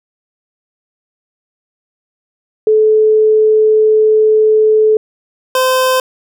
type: tone pair in turn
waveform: sine / 25% pulse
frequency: 432.8 / 515.6 Hz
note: A4 / C5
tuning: -29 / -26 cents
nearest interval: minor third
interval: 303 cents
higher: second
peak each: -6 dBFS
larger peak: neither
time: 2.67-4.97 / 5.55-6 s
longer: first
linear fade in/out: 2 ms
effects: none